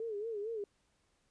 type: tone with vibrato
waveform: sine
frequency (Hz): 432.2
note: A4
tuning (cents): -31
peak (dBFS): -36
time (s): 0-0.64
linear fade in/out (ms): 2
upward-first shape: sine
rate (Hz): 4.4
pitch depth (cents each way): 120
effects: pink hiss -75 dBFS RMS until 1.3 s + resampled to 22050 Hz